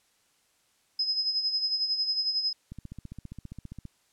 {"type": "tone with tremolo", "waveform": "sine", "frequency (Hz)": 5080, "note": "D#8", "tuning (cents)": 35, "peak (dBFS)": -23, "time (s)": [0.99, 2.53], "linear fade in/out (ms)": 5, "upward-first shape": "sine", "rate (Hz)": 11, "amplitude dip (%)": 60}
{"type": "click train", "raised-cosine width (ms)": 5, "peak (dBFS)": -28, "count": 18, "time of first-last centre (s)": [2.72, 3.853], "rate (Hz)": 15}
{"effects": ["white hiss -68 dBFS RMS until 4.12 s", "low-pass 10000 Hz 12 dB/octave"]}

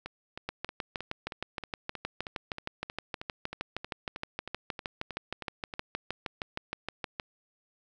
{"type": "two click trains", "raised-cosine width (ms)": 0.3, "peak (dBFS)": [-17, -22], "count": [44, 19], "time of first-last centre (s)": [[0.49, 7.198], [0.06, 5.738]], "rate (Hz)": [6.41, 3.17], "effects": []}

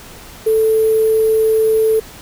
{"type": "tone with sample-and-hold", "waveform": "sine", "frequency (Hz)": 440, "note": "A4", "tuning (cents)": 0, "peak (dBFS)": -10, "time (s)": [0.46, 2], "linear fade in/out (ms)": 10, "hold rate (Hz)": 11025, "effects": ["pink hiss -37 dBFS RMS until 2.21 s"]}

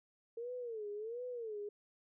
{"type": "tone with vibrato", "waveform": "sine", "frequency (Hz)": 453, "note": "A#4", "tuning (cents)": -50, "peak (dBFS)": -40, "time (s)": [0.37, 1.69], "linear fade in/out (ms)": 5, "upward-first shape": "sine", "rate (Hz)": 1.4, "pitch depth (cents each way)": 170, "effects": []}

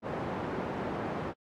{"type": "band-pass noise", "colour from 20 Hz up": "pink", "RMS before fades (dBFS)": -35, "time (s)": [0.02, 1.34], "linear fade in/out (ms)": 50, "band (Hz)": [160, 1100], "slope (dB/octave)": 12, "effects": ["AAC 64 kbps"]}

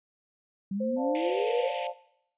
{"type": "exponential sweep", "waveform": "sine", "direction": "up", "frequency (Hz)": [190, 560], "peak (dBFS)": -29, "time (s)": [0.71, 1.71], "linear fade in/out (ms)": 5}
{"type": "tone with pitch glide", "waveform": "sine", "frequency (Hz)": [523.3, 482.6], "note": ["C5", "B4"], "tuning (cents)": [0, -40], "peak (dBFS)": -29, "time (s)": [0.8, 1.67], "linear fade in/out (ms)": 10, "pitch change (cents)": -140, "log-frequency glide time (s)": [1.24, 1.4]}
{"type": "chord", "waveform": "sine", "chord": "D minor seventh", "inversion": "third", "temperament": "just", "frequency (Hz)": [528.6, 587.3, 704.8, 881], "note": ["C5", "D5", "F5", "A5"], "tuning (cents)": [18, 0, 16, 2], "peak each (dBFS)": -36, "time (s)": [0.96, 1.94], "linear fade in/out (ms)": 50}
{"type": "band-pass noise", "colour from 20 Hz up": "white", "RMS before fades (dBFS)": -42, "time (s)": [1.15, 1.87], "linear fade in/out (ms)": 0, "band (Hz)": [2100, 3200], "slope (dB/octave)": 48}
{"effects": ["noise-tail reverb RT60 0.7 s tail -17 dB re dry", "resampled to 8000 Hz"]}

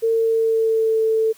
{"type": "tone with pitch glide", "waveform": "sine", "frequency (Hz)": [453.1, 443.3], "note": ["A#4", "A4"], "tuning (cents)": [-49, 13], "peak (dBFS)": -15, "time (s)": [0.02, 1.33], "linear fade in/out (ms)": 20, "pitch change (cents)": -38, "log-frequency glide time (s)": [0.15, 0.99], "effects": ["white hiss -50 dBFS RMS until 1.37 s"]}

